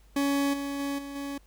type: tone with level steps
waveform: 40% pulse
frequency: 280.3 Hz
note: C#4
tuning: 19 cents sharp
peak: -23 / -30 / -28 / -36 / -32 dBFS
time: 0.16-1.38 s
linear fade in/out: 5 ms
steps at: 0.53 / 0.79 / 0.98 / 1.15 s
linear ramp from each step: 10 ms
effects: added 50 Hz sine -54 dBFS peak until 1.46 s + pink hiss -64 dBFS RMS until 1.46 s